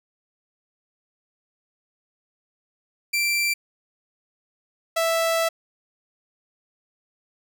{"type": "tone pair in turn", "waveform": "sawtooth", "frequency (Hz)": [2350, 659.4], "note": ["D7", "E5"], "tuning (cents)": [1, 0], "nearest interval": "octave + minor seventh", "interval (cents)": 2201, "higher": "first", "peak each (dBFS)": [-17, -16], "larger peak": "second", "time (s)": [[3.13, 3.54], [4.96, 5.49]], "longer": "second", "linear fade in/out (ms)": 10, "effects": []}